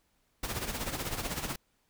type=noise with tremolo; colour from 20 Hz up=pink; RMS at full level=-33 dBFS; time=0.43-1.56 s; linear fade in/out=5 ms; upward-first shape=sine; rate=16 Hz; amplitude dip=65%; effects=pink hiss -73 dBFS RMS until 1.89 s